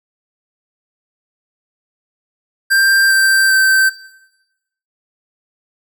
square tone with pitch steps, 1581 / 1566.5 / 1552 Hz, G6 / G6 / G6, +14 / -2 / -18 cents, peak -10 dBFS, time 2.7-3.9 s, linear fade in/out 20 ms, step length 400 ms, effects noise-tail reverb RT60 1.0 s tail -19 dB re dry

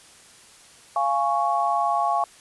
sine chord, Db major, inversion first, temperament just, 693 / 831.5 / 1108.7 Hz, F5 / Ab5 / Db6, -14 / +2 / 0 cents, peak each -24 dBFS, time 0.96-2.24 s, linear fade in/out 2 ms, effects white hiss -50 dBFS RMS until 2.4 s + resampled to 24000 Hz

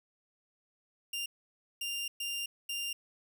sawtooth tone bursts at uneven times, 2794 Hz, F7, in tune, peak -31 dBFS, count 4, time 1.13-1.26 / 1.81-2.08 / 2.2-2.46 / 2.69-2.93 s, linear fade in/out 5 ms, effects none

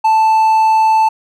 triangle tone, 880 Hz, A5, in tune, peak -6 dBFS, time 0.04-1.09 s, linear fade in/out 10 ms, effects none

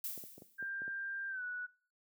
violet noise with exponential decay, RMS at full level -38 dBFS, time 0.04-0.69 s, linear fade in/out 1 ms, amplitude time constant 140 ms
clicks, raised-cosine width 2 ms, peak -38 dBFS, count 7, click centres 0.177 / 0.238 / 0.38 / 0.421 / 0.626 / 0.819 / 0.879 s
sine tone with pitch glide, 1589 to 1474.1 Hz, G6 to F#6, +23 to -7 cents, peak -38 dBFS, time 0.58-1.67 s, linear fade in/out 20 ms, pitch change -130 cents, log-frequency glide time 1.29-1.43 s
effects noise-tail reverb RT60 0.4 s tail -20 dB re dry + high-pass 150 Hz 12 dB/octave

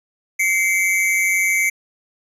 square tone pair together, 2093 / 2281 Hz, C7 / C#7, 0 / +49 cents, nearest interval minor second, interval 149 cents, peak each -19 / -19 dBFS, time 0.39-1.7 s, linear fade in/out 10 ms, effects resampled to 32000 Hz

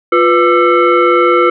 sine tone with frequency modulation, 493.9 Hz, B4, in tune, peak -6 dBFS, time 0.12-1.5 s, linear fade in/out 5 ms, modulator 845 Hz, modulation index 1.5, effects none

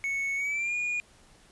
triangle tone with pitch glide, 2211 to 2439 Hz, C#7 to D#7, -5 to -35 cents, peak -26 dBFS, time 0.04-1 s, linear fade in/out 0 ms, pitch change +170 cents, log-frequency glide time 0.36-0.75 s, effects pink hiss -58 dBFS RMS until 1.51 s + resampled to 24000 Hz

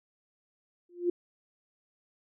sine tone with exponential growth, 350.9 Hz, F4, 8 cents sharp, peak -21 dBFS, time 0.89-1.1 s, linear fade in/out 5 ms, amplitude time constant 45 ms, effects none

